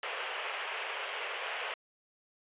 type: band-pass noise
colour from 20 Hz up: white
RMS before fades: -38 dBFS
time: 0.03-1.74 s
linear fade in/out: 2 ms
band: 420 to 3100 Hz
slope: 48 dB/octave
effects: resampled to 8000 Hz